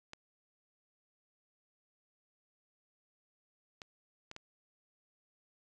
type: clicks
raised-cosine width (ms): 0.2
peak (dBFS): -28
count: 4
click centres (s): 0.134 / 3.818 / 4.314 / 4.364
effects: resampled to 24000 Hz